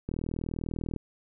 click train, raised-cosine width 3 ms, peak -20 dBFS, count 36, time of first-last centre 0.09-0.963 s, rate 40.1 Hz, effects none

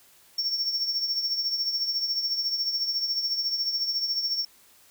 triangle tone with tremolo, 5470 Hz, F8, 37 cents flat, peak -21 dBFS, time 0.38-4.45 s, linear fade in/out 5 ms, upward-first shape triangle, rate 14 Hz, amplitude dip 65%, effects white hiss -57 dBFS RMS until 4.9 s

